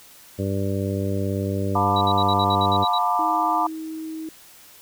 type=harmonic tone; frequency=98.1 Hz; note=G2; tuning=2 cents sharp; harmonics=1 / 2 / 3 / 4 / 5 / 6; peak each=-25 / -28 / -30 / -31 / -32 / -33 dBFS; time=0.38-2.85 s; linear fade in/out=20 ms
type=chord; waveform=sine; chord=B half-diminished seventh; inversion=second; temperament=just; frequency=711.2 / 889 / 987.8 / 1185.3 Hz; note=F5 / A5 / B5 / D6; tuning=+31 / +18 / 0 / +16 cents; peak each=-24 dBFS; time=1.75-3.67 s; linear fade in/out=5 ms
type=tone bursts; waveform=sine; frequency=3906 Hz; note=B7; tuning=20 cents flat; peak=-25 dBFS; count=10; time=1.96-2.984 s; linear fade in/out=5 ms; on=52 ms; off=56 ms
type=tone; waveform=sine; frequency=318 Hz; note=D#4; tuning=38 cents sharp; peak=-29 dBFS; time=3.19-4.29 s; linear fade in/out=2 ms
effects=white hiss -48 dBFS RMS until 4.81 s